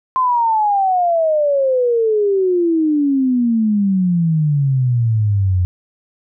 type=exponential sweep; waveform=sine; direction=down; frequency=1046.5 to 88.3 Hz; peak=-12 dBFS; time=0.16-5.65 s; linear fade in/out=0 ms; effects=none